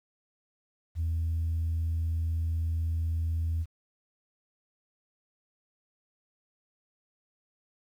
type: tone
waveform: sine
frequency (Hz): 82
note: E2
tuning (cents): -9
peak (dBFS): -25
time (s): 0.95-3.66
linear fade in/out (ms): 50
effects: tanh soft clip ceiling -24 dBFS + 10-bit